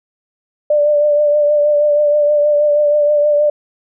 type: tone with vibrato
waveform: sine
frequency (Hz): 591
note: D5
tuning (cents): +11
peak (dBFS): -9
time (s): 0.7-3.5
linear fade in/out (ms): 5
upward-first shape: triangle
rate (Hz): 6.3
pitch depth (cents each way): 31
effects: none